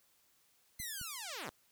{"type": "linear sweep", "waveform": "5% pulse", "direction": "down", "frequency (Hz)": [2093, 90.2], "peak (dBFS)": -30, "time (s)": [0.79, 1.5], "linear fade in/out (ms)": 10}
{"type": "clicks", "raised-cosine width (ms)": 5, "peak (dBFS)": -38, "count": 2, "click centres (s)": [0.8, 1.014]}
{"effects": ["white hiss -71 dBFS RMS until 1.71 s"]}